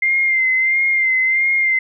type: tone with vibrato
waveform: sine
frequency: 2093 Hz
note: C7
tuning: in tune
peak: -13 dBFS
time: 0.02-1.79 s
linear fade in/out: 5 ms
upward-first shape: sine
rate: 1.5 Hz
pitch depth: 38 cents each way
effects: none